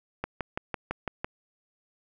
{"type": "click train", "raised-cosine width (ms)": 0.5, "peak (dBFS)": -15, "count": 7, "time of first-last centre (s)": [0.24, 1.245], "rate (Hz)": 5.97, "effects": []}